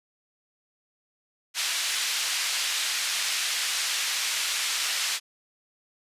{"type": "band-pass noise", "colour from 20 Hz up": "pink", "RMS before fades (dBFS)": -28, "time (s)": [1.54, 5.2], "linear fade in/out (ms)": 50, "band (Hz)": [2300, 8000], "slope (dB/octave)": 12, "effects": ["resampled to 32000 Hz"]}